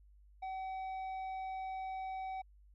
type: tone with tanh clipping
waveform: sine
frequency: 760 Hz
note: F#5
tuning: 46 cents sharp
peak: -40 dBFS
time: 0.42-2.42 s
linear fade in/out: 10 ms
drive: 7 dB
effects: added 50 Hz sine -59 dBFS peak until 2.74 s

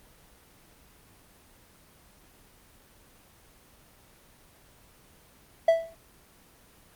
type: tone with exponential decay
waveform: triangle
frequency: 659.3 Hz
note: E5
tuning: in tune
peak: -12 dBFS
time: 5.68-5.95 s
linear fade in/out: 5 ms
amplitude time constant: 58 ms
effects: pink hiss -57 dBFS RMS until 6.95 s + Opus 24 kbps

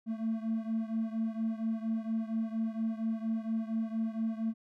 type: beating tone pair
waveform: triangle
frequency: 222.3 / 226.6 Hz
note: A3 / A#3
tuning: +18 / -49 cents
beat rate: 4.3 Hz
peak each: -30 / -33 dBFS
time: 0.06-4.54 s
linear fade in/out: 50 ms
effects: tanh soft clip ceiling -23 dBFS

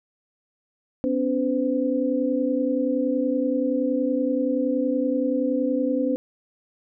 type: tone cluster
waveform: sine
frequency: 253 / 283.6 / 509 Hz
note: B3 / C#4 / C5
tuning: +42 / +40 / -48 cents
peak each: -25 / -24 / -25 dBFS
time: 1.04-6.16 s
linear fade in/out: 0 ms
effects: none

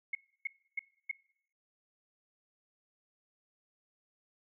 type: tone bursts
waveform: sine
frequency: 2174 Hz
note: C#7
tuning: 34 cents flat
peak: -31 dBFS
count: 4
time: 0.13-1.114 s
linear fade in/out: 5 ms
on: 21 ms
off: 300 ms
effects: noise-tail reverb RT60 0.7 s tail -22 dB re dry

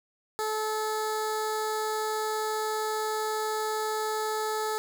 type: tone with notch filter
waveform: 15% pulse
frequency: 432.6 Hz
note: A4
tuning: 29 cents flat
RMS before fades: -30 dBFS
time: 0.39-4.78 s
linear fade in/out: 0 ms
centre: 2500 Hz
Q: 1.1
effects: none

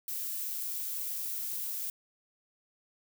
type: noise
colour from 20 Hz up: violet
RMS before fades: -36 dBFS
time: 0.08-1.9 s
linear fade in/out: 2 ms
effects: none

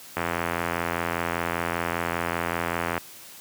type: click train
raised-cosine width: 0.5 ms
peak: -10 dBFS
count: 240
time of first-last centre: 0.17-2.978 s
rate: 85.1 Hz
effects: white hiss -45 dBFS RMS until 3.4 s + high-pass 80 Hz 12 dB/octave

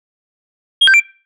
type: tone with pitch steps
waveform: sine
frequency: 3251 / 1564 / 2356 Hz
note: G#7 / G6 / D7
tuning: -38 / -4 / +5 cents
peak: -3 dBFS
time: 0.81-1.002 s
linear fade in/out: 10 ms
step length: 64 ms
effects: noise-tail reverb RT60 0.4 s tail -24 dB re dry + tanh soft clip ceiling -5 dBFS

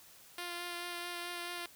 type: tone with vibrato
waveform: 5% pulse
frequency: 349.2 Hz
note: F4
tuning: in tune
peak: -28 dBFS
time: 0.38-1.66 s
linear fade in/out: 2 ms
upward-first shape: sine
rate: 4.6 Hz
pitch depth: 13 cents each way
effects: white hiss -58 dBFS RMS until 1.75 s

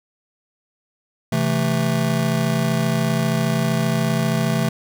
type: chord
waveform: square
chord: A minor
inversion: first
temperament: just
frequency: 132 / 165 / 220 Hz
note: C3 / E3 / A3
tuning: +16 / +2 / 0 cents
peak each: -23 dBFS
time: 1.32-4.69 s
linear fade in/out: 5 ms
effects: none

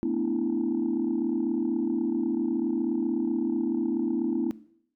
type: tone cluster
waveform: sine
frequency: 222.4 / 250.1 / 294.5 / 330.8 Hz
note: A3 / B3 / D4 / E4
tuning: +19 / +22 / +5 / +6 cents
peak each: -32 / -29 / -30 / -27 dBFS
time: 0.03-4.51 s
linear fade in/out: 0 ms
effects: noise-tail reverb RT60 0.7 s tail -19 dB re dry + tanh soft clip ceiling -18 dBFS

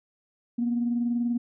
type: tone pair together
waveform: sine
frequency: 237.9 / 258.3 Hz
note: A#3 / C4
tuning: +35 / -22 cents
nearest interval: minor second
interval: 143 cents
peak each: -23 / -35 dBFS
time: 0.58-1.38 s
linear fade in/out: 10 ms
effects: tanh soft clip ceiling -17 dBFS

